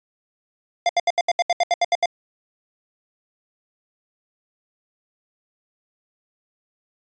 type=tone bursts; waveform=square; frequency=698.5 Hz; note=F5; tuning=in tune; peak=-16 dBFS; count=12; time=0.86-2.058 s; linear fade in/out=2 ms; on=32 ms; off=74 ms; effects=resampled to 16000 Hz